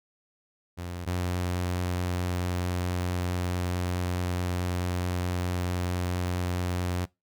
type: tone pair in turn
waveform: sawtooth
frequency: 88.1 / 89.54 Hz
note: F2 / F2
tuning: +16 / +44 cents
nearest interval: unison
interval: 28 cents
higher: second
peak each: -30 / -23 dBFS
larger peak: second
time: 0.77-1.06 / 1.06-7.06 s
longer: second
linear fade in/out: 20 ms
effects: noise-tail reverb RT60 0.2 s tail -22 dB re dry